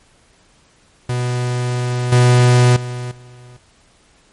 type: tone with level steps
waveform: 45% pulse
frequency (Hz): 123.47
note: B2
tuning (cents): 0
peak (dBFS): -17 / -8 / -23 / -38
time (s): 1.09-3.57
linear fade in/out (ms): 5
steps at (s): 2.12 / 2.76 / 3.11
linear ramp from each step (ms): 5
effects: pink hiss -53 dBFS RMS until 4.32 s + MP3 48 kbps